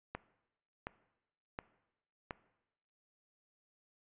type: click train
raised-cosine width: 0.5 ms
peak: -24 dBFS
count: 4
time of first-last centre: 0.15-2.308 s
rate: 1.39 Hz
effects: noise-tail reverb RT60 0.9 s tail -18 dB re dry + resampled to 8000 Hz